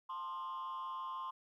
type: tone with frequency modulation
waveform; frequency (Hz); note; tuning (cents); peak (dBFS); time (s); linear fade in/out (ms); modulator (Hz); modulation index
sine; 1051; C6; +7; -37; 0.09-1.31; 10; 163; 0.6
effects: tanh soft clip ceiling -39 dBFS + 13-bit